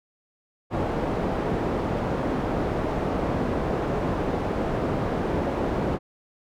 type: low-pass noise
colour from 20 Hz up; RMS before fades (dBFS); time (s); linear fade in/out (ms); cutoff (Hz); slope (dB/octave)
white; -26; 0.7-5.99; 50; 570; 12
effects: none